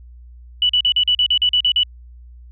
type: tone bursts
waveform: sine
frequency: 2960 Hz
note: F#7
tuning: in tune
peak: -12 dBFS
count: 11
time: 0.62-1.833 s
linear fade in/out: 2 ms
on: 73 ms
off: 41 ms
effects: added 60 Hz sine -38 dBFS peak until 2.51 s